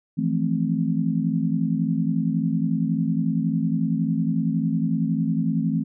sine chord, F major seventh, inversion third, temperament just, 163.7 / 174.61 / 218.3 / 261.9 Hz, E3 / F3 / A3 / C4, -12 / 0 / -13 / +2 cents, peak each -24 / -28 / -25 / -26 dBFS, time 0.17-5.84 s, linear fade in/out 20 ms, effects none

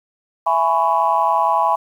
sine chord, C# minor seventh, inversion first, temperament just, 665.2 / 831.5 / 997.9 / 1108.7 Hz, E5 / G#5 / B5 / C#6, +16 / +2 / +18 / 0 cents, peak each -21 / -18 / -17 / -21 dBFS, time 0.46-1.76 s, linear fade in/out 10 ms, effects tanh soft clip ceiling -3 dBFS + 8-bit

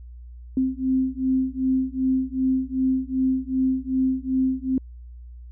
sine beating tone pair, 259.9 / 262.5 Hz, C4 / C4, -11 / +6 cents, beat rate 2.6 Hz, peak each -23 dBFS, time 0.57-4.78 s, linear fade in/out 2 ms, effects added 60 Hz sine -38 dBFS peak until 5.51 s

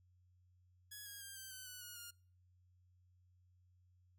5% pulse tone with pitch steps, 1678 / 1637.8 / 1598.5 / 1560.2 / 1522.8 / 1486.3 / 1450.7 / 1415.9 Hz, G#6 / G#6 / G6 / G6 / F#6 / F#6 / F#6 / F6, +17 / -25 / +33 / -9 / +49 / +7 / -35 / +23 cents, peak -39 dBFS, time 0.91-2.11 s, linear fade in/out 10 ms, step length 150 ms, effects noise-tail reverb RT60 0.5 s tail -26 dB re dry + added 90 Hz sine -68 dBFS peak until 4.18 s

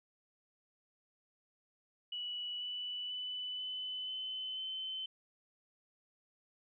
sine tone with pitch steps, 2944 / 2968 / 2992 / 3016 / 3041 / 3065 Hz, F#7 / F#7 / F#7 / F#7 / F#7 / G7, -9 / +5 / +19 / +32 / +47 / -40 cents, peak -38 dBFS, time 2.12-5.06 s, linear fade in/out 5 ms, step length 490 ms, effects none

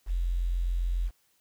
sine tone with quantisation, 43.65 Hz, F1, in tune, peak -25 dBFS, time 0.06-1.11 s, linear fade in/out 50 ms, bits 9, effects white hiss -69 dBFS RMS until 1.4 s

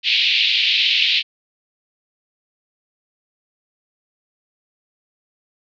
pink band-pass noise, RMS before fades -17 dBFS, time 0.03-1.23 s, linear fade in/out 50 ms, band 2400 to 4200 Hz, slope 48 dB/octave, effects none

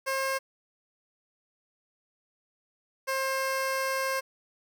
15% pulse tone pair in turn, 535 / 532.2 Hz, C5 / C5, +38 / +29 cents, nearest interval unison, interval 9 cents, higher first, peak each -21 dBFS, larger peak neither, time 0.06-0.39 / 3.07-4.21 s, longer second, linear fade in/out 20 ms, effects none

